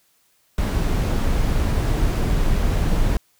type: noise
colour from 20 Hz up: brown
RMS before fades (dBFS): -19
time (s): 0.58-3.17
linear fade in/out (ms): 2
effects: white hiss -62 dBFS RMS until 3.39 s